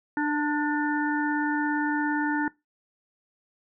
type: harmonic tone with a mistuned harmonic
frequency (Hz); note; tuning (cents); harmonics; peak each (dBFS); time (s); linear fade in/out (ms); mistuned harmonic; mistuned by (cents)
297.1; D4; +20; 1 / 3 / 5 / 6; -25 / -30 / -32 / -33; 0.17-2.48; 2; 5; -31
effects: noise-tail reverb RT60 0.2 s tail -21 dB re dry